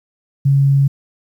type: tone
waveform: sine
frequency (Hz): 138.59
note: C#3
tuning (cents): 0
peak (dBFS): -9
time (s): 0.45-0.88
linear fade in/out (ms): 10
effects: 8-bit